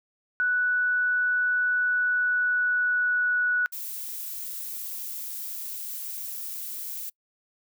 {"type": "tone with pitch glide", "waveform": "sine", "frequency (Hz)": [1480, 1471.5], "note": ["F#6", "F#6"], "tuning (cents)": [0, -10], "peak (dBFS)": -21, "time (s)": [0.4, 3.66], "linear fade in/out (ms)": 0, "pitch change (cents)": -10, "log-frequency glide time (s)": [1.7, 3.37]}
{"type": "noise", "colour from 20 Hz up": "violet", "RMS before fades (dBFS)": -35, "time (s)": [3.72, 7.1], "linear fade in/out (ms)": 10}
{"effects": ["noise-tail reverb RT60 0.1 s tail -26 dB re dry"]}